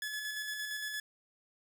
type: tone with tremolo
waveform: sawtooth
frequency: 1711 Hz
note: A6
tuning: 49 cents flat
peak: -32 dBFS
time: 0.02-1 s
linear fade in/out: 2 ms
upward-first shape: square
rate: 8.7 Hz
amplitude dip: 30%
effects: none